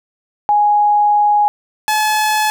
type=tone pair in turn; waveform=sine / sawtooth; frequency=830.6 / 856.9 Hz; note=G#5 / A5; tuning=0 / -46 cents; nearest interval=minor second; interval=54 cents; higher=second; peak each=-9 dBFS; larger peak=neither; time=0.49-1.48 / 1.88-2.5 s; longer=first; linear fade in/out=0 ms; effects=none